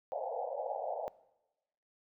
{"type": "band-pass noise", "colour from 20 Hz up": "pink", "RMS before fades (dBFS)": -38, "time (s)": [0.12, 1.08], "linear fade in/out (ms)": 0, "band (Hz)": [490, 850], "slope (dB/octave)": 96, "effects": ["noise-tail reverb RT60 1.0 s tail -21 dB re dry"]}